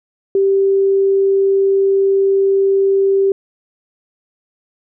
sine tone, 390.9 Hz, G4, 5 cents flat, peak -10 dBFS, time 0.35-3.32 s, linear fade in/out 2 ms, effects none

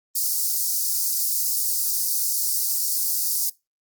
white high-pass noise, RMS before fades -23 dBFS, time 0.15-3.5 s, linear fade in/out 10 ms, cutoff 4700 Hz, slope 48 dB/octave, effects noise-tail reverb RT60 0.2 s tail -20 dB re dry + Opus 24 kbps

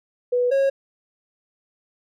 sine / triangle tone pair in turn, 491.8 / 546 Hz, B4 / C#5, -7 / -26 cents, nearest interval major second, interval 181 cents, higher second, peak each -17 / -14 dBFS, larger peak second, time 0.32-0.51 / 0.51-0.7 s, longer neither, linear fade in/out 10 ms, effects none

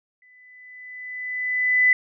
sine tone with exponential growth, 2000 Hz, B6, 21 cents sharp, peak -12 dBFS, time 0.22-1.93 s, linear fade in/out 2 ms, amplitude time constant 370 ms, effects none

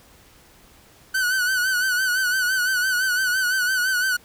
45% pulse tone with vibrato, 1500 Hz, F#6, 23 cents sharp, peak -19 dBFS, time 1.14-4.17 s, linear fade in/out 10 ms, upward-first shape sine, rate 5.9 Hz, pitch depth 62 cents each way, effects pink hiss -52 dBFS RMS until 4.24 s

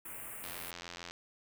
white band-stop noise, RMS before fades -45 dBFS, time 0.05-0.71 s, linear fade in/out 5 ms, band 2700 to 8200 Hz, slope 48 dB/octave
click train, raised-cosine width 0.2 ms, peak -26 dBFS, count 59, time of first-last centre 0.44-1.11 s, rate 86.6 Hz
effects none

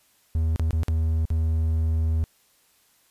triangle tone with dropouts, 80.2 Hz, E2, 47 cents flat, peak -18 dBFS, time 0.35-2.24 s, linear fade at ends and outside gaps 0 ms, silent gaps 0.56-0.596 / 0.708-0.73 / 0.833-0.883 / 1.254-1.303 s, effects white hiss -62 dBFS RMS until 3.1 s + resampled to 32000 Hz

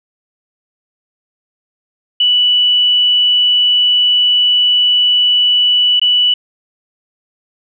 sine tone with dropouts, 2960 Hz, F#7, in tune, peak -8 dBFS, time 2.2-6.34 s, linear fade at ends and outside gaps 5 ms, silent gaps 5.997-6.015 s, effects none

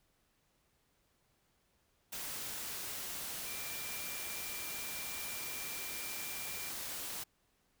sine tone in noise, 2366 Hz, D7, 12 cents sharp, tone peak -48 dBFS, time 3.46-6.7 s, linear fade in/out 10 ms, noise white, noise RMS -42 dBFS, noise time 2.12-7.24 s, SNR -9 dB, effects pink hiss -75 dBFS RMS until 7.8 s

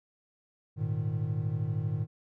triangle chord, Ab suspended second, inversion none, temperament equal with one note detuned, 103.83 / 116.54 / 153.42 Hz, Ab2 / Bb2 / Eb3, 0 / 0 / -24 cents, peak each -31 dBFS, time 0.76-2.07 s, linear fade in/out 50 ms, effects none

